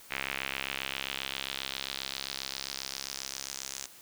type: tone with band-pass filter sweep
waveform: sawtooth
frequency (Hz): 67.5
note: C#2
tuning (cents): -45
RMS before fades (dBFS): -38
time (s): 0.1-3.87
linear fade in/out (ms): 20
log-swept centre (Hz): 2300 to 6800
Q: 2.4
effects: white hiss -53 dBFS RMS until 4.01 s